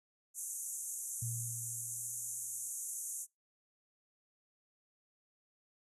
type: band-pass noise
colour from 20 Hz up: pink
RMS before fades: -42 dBFS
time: 0.34-3.27 s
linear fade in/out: 50 ms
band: 6300 to 12000 Hz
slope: 96 dB/octave
type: tone with exponential decay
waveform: sine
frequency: 117.3 Hz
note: A#2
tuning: 11 cents sharp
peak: -36 dBFS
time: 1.22-2.7 s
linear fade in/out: 5 ms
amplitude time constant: 320 ms
effects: noise-tail reverb RT60 0.2 s tail -25 dB re dry